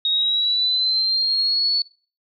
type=linear sweep; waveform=sine; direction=up; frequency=3749 to 4446 Hz; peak=-17 dBFS; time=0.05-1.82 s; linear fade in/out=2 ms; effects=noise-tail reverb RT60 0.4 s tail -23 dB re dry